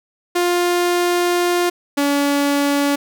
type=tone pair in turn; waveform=sawtooth; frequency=351.9 / 284.5 Hz; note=F4 / C#4; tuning=+13 / +45 cents; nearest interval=major third; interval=368 cents; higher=first; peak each=-11 dBFS; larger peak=neither; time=0.35-1.7 / 1.97-2.96 s; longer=first; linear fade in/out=10 ms; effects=none